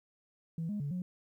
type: tone with pitch steps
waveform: sine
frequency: 164.1 / 207.5 / 143.1 / 180.5 Hz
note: E3 / G#3 / D3 / F#3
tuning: -8 / -1 / -45 / -43 cents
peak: -32 dBFS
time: 0.58-1.02 s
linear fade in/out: 2 ms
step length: 110 ms
effects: tanh soft clip ceiling -30 dBFS + 12-bit